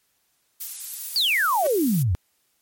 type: noise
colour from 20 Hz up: violet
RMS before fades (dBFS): -30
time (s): 0.6-2.03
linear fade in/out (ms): 10
type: exponential sweep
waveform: sine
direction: down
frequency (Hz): 4762 to 79.8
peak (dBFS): -18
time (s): 1.16-2.15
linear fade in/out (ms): 0
type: tone with exponential growth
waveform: sawtooth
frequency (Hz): 377.5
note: F#4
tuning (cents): +35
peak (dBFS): -23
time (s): 1.6-1.67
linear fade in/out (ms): 5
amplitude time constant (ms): 15
effects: white hiss -68 dBFS RMS until 2.61 s + MP3 64 kbps